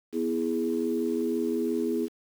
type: chord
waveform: sine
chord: E major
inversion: second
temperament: equal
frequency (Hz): 246.9 / 329.6 / 415.3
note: B3 / E4 / G#4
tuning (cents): 0 / 0 / 0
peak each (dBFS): -29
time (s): 0.12-2.09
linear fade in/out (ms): 50
effects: tanh soft clip ceiling -15 dBFS + 8-bit